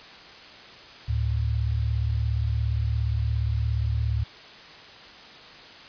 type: tone pair together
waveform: sine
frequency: 72.82 / 110 Hz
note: D2 / A2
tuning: -14 / 0 cents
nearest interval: perfect fifth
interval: 714 cents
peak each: -25 dBFS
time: 1.08-4.24 s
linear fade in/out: 10 ms
effects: white hiss -45 dBFS RMS until 5.88 s + resampled to 11025 Hz